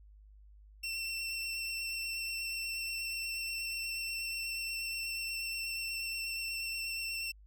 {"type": "tone with vibrato", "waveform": "25% pulse", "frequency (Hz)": 2700, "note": "E7", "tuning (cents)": 41, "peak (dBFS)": -32, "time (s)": [0.83, 7.32], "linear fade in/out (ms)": 10, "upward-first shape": "sine", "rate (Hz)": 8.3, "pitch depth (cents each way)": 13, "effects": ["added 51 Hz sine -54 dBFS peak until 7.46 s"]}